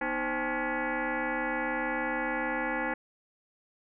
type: tone with frequency modulation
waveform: sine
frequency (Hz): 587.3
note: D5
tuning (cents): 0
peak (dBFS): -28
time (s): 0.01-2.94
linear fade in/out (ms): 5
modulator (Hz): 277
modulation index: 5.4
effects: none